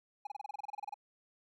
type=tone bursts; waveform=triangle; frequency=825 Hz; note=G#5; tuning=12 cents flat; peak=-36 dBFS; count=15; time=0.25-0.942 s; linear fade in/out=5 ms; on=20 ms; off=28 ms; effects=none